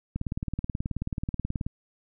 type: click train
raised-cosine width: 5 ms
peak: -17 dBFS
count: 29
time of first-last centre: 0.16-1.665 s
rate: 18.6 Hz
effects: none